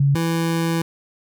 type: tone pair in turn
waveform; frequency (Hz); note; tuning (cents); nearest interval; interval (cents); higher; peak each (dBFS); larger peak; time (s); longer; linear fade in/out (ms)
sine / 25% pulse; 140 / 165.77; C#3 / E3; +18 / +10; minor third; 292; second; -13 / -15; first; 0-0.15 / 0.15-0.82; second; 5
effects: none